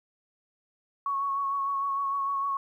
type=tone with vibrato; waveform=sine; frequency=1108 Hz; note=C#6; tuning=1 cent flat; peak=-26 dBFS; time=1.06-2.57 s; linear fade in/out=2 ms; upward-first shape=sine; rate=6.6 Hz; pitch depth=23 cents each way; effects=11-bit